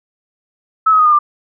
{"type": "tone with pitch steps", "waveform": "sine", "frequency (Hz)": [1300, 1271, 1242.7, 1215, 1188], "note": ["E6", "D#6", "D#6", "D#6", "D6"], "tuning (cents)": [-24, 36, -3, -42, 20], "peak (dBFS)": -7, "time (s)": [0.86, 1.19], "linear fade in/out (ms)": 10, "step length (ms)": 66, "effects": []}